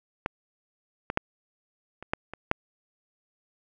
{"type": "clicks", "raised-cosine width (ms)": 0.5, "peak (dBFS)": [-12, -14, -7, -25, -10, -22, -6], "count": 7, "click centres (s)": [0.261, 1.101, 1.174, 2.026, 2.135, 2.336, 2.514], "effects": []}